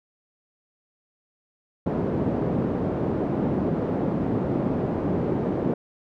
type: band-pass noise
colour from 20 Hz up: pink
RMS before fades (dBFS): -25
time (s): 1.86-5.74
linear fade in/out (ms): 5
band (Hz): 160 to 450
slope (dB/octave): 12
effects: none